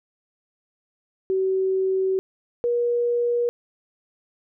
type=tone pair in turn; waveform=sine; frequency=379.9 / 478.6 Hz; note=F#4 / A#4; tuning=+46 / +46 cents; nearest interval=major third; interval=400 cents; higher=second; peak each=-19 / -19 dBFS; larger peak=neither; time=1.3-2.19 / 2.64-3.49 s; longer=first; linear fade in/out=0 ms; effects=none